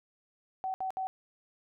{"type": "tone bursts", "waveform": "sine", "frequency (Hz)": 758, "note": "F#5", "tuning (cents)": 42, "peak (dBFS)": -31, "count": 3, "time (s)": [0.64, 1.07], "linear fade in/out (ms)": 0, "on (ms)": 100, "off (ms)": 65, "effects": []}